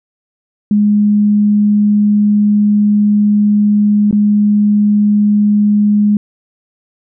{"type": "tone with dropouts", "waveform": "sine", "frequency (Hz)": 207.7, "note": "G#3", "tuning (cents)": 0, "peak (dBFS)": -7, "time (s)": [0.71, 6.17], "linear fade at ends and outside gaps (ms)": 2, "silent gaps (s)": [4.111, 4.127], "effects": []}